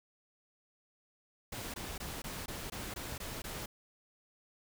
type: noise bursts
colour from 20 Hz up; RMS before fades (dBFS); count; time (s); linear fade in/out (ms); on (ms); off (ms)
pink; -42; 9; 1.52-3.66; 5; 220; 20
effects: none